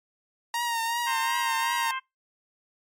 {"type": "tone with vibrato", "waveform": "sawtooth", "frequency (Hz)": 932.3, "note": "A#5", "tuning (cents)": 0, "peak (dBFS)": -22, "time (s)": [0.54, 1.91], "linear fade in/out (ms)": 2, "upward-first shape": "triangle", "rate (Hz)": 2.7, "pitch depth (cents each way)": 50}
{"type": "harmonic tone", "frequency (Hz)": 525, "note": "C5", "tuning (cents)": 6, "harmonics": [2, 3, 4, 5, 6], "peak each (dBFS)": [-31, -35, -37, -39, -41], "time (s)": [1.06, 2], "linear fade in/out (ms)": 20}
{"effects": ["noise-tail reverb RT60 0.2 s tail -24 dB re dry", "MP3 64 kbps"]}